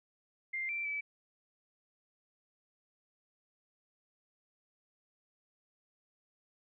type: tone with pitch steps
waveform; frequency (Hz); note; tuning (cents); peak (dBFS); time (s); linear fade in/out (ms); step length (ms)
sine; 2099 / 2347 / 2302; C7 / D7 / D7; +5 / -2 / -35; -34; 0.53-1.01; 10; 160
effects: none